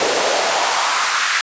pink noise with high-pass filter sweep, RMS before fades -17 dBFS, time 0-1.41 s, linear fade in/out 2 ms, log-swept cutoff 430 to 1600 Hz, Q 2.3, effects resampled to 16000 Hz

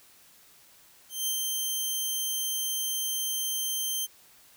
10% pulse tone with ADSR envelope, 3136 Hz, G7, in tune, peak -18 dBFS, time 1.09-4.07 s, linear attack 180 ms, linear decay 87 ms, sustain -2 dB, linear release 27 ms, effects white hiss -57 dBFS RMS until 4.56 s

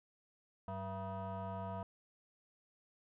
sine tone with frequency modulation, 385.5 Hz, G4, 29 cents flat, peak -38 dBFS, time 0.68-1.83 s, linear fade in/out 2 ms, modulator 288 Hz, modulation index 2.4, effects tanh soft clip ceiling -37 dBFS

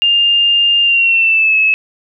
sine tone with pitch glide, 2807 to 2589 Hz, F7 to E7, +8 to -32 cents, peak -8 dBFS, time 0.02-1.74 s, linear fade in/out 0 ms, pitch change -140 cents, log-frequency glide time 0.82-1.56 s, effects none

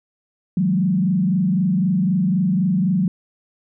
sine tone with frequency modulation, 184.9 Hz, F#3, 1 cent flat, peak -15 dBFS, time 0.57-3.08 s, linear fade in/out 2 ms, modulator 23.9 Hz, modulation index 1, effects none

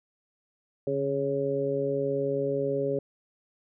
harmonic tone with a mistuned harmonic, 138.59 Hz, C#3, in tune, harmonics 1 / 2 / 3 / 4, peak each -35 / -34 / -28 / -30 dBFS, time 0.87-2.99 s, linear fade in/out 2 ms, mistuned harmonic 1, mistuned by +42 cents, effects none

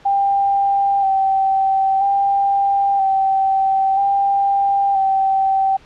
sine tone with vibrato, 784 Hz, G5, in tune, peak -13 dBFS, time 0.05-5.77 s, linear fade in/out 10 ms, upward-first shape square, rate 0.51 Hz, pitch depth 22 cents each way, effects pink hiss -47 dBFS RMS until 5.85 s + low-pass 4000 Hz 12 dB/octave

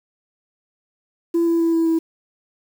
sine tone with pitch steps, 337.2 / 334.5 / 331.8 / 329.1 / 326.5 Hz, E4 / E4 / E4 / E4 / E4, +39 / +25 / +11 / -3 / -17 cents, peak -13 dBFS, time 1.34-1.99 s, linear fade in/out 10 ms, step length 130 ms, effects tanh soft clip ceiling -13 dBFS + 7-bit

